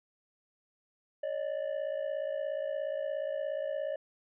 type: ring-modulated tone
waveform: triangle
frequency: 586 Hz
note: D5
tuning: 4 cents flat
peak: -27 dBFS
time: 1.23-3.96 s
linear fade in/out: 5 ms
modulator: 28.5 Hz
effects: resampled to 8000 Hz